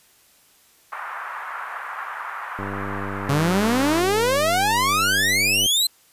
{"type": "band-pass noise", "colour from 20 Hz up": "pink", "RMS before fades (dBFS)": -32, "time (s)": [0.92, 4.01], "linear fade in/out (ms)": 5, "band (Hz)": [980, 1600], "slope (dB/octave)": 24}
{"type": "click train", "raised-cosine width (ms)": 2, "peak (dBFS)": -19, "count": 304, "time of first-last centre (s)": [2.59, 5.66], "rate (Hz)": 98.7}
{"type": "exponential sweep", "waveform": "sawtooth", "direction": "up", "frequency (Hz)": [135.2, 4144], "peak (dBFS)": -14, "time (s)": [3.29, 5.87], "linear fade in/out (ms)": 5}
{"effects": ["white hiss -56 dBFS RMS until 6.12 s", "resampled to 32000 Hz"]}